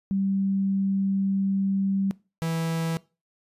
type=tone pair in turn; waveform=sine / 45% pulse; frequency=194.9 / 163.99 Hz; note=G3 / E3; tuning=-10 / -9 cents; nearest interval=minor third; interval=299 cents; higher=first; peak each=-22 / -25 dBFS; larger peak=first; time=0.11-2.11 / 2.42-2.97 s; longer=first; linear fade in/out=0 ms; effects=noise-tail reverb RT60 0.3 s tail -21 dB re dry + resampled to 32000 Hz